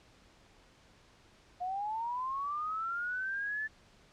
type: linear sweep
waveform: sine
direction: up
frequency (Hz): 707 to 1760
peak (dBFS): -33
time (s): 1.6-3.68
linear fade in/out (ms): 20
effects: pink hiss -62 dBFS RMS until 4.12 s + low-pass 6000 Hz 12 dB/octave

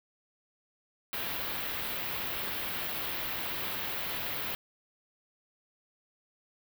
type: band-stop noise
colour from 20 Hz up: white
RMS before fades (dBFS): -35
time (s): 1.13-4.55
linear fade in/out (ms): 0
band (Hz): 3800 to 15000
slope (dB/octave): 24
effects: none

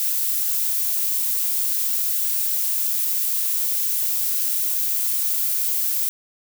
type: noise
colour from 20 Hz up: violet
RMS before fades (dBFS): -22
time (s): 0-6.09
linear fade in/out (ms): 0
effects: none

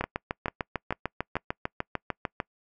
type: two click trains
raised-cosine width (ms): 0.5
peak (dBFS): -13 / -13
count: 17 / 4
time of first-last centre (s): 0.01-2.402 / 0.04-1.367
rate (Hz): 6.69 / 2.26
effects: noise-tail reverb RT60 0.1 s tail -26 dB re dry

